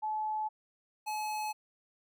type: tone pair in turn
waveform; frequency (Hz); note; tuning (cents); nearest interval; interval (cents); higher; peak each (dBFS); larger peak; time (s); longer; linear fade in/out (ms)
sine / square; 861 / 854.1; A5 / G#5; -38 / +48; unison; 14; first; -31 / -34; first; 0.02-0.49 / 1.06-1.53; neither; 20
effects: none